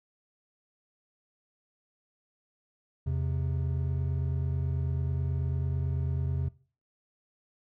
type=tone pair together; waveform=triangle; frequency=83.4 / 132.55 Hz; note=E2 / C3; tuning=+21 / +23 cents; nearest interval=minor sixth; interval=802 cents; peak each=-28 / -28 dBFS; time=3.06-6.49 s; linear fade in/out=10 ms; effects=noise-tail reverb RT60 0.4 s tail -20 dB re dry

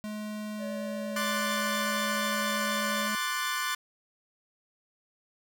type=tone; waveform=square; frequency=212 Hz; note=G#3; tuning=36 cents sharp; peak=-35 dBFS; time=0.04-3.15 s; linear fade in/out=0 ms
type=tone with vibrato; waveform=triangle; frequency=575 Hz; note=D5; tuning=37 cents flat; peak=-34 dBFS; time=0.58-3.1 s; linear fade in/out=50 ms; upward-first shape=sine; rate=8.6 Hz; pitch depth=22 cents each way
type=chord; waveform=sawtooth; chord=D dominant seventh; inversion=third; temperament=equal; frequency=1046.5 / 1174.7 / 1480 / 1760 Hz; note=C6 / D6 / F#6 / A6; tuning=0 / 0 / 0 / 0 cents; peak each=-31 dBFS; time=1.16-3.75 s; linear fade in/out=5 ms
effects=none

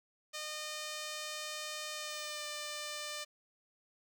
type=tone with pitch glide; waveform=5% pulse; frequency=610 to 596.8 Hz; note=D#5 to D5; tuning=-34 to +28 cents; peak=-28 dBFS; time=0.33-3.25 s; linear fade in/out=20 ms; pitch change=-38 cents; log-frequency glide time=1.92-2.46 s; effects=none

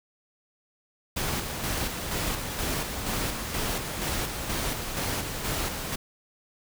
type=noise with tremolo; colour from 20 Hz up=pink; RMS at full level=-29 dBFS; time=1.16-5.96 s; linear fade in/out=10 ms; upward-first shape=square; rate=2.1 Hz; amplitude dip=40%; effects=none

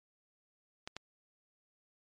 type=clicks; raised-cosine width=0.2 ms; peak=-23 dBFS; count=2; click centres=0.875 / 0.966 s; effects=MP3 48 kbps

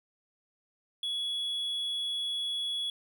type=tone; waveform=triangle; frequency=3375 Hz; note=G#7; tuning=27 cents sharp; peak=-29 dBFS; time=1.03-2.9 s; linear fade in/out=2 ms; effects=none

